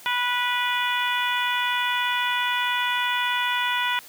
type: harmonic tone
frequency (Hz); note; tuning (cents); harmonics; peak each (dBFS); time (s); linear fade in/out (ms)
490.4; B4; -12; 2 / 3 / 4 / 5 / 6 / 7; -26 / -28 / -29 / -30 / -31 / -31; 0.06-3.99; 0
effects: white hiss -46 dBFS RMS until 4.08 s + high-pass 100 Hz 12 dB/octave